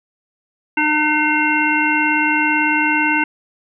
harmonic tone, 303 Hz, D#4, 46 cents flat, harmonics 1 / 3 / 5 / 7 / 9, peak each -20 / -20 / -20 / -20 / -20 dBFS, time 0.77-3.24 s, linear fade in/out 5 ms, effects none

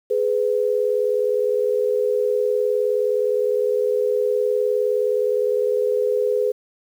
sine tone pair together, 420.2 / 499.7 Hz, G#4 / B4, +20 / +20 cents, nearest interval minor third, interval 300 cents, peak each -20 dBFS, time 0.1-6.52 s, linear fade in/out 10 ms, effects 8-bit

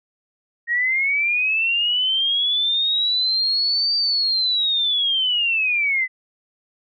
sine linear two-way sweep, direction up then down, 1866 to 4662 to 1998 Hz, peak -17 dBFS, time 0.67-6.08 s, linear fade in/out 50 ms, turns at 3.96 s, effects none

